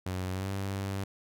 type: tone with pitch glide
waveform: sawtooth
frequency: 92.5 to 97.77 Hz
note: F#2 to G2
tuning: 0 to -4 cents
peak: -28 dBFS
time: 0.06-1.04 s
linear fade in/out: 5 ms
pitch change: +96 cents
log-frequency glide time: 0.31-0.49 s
effects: none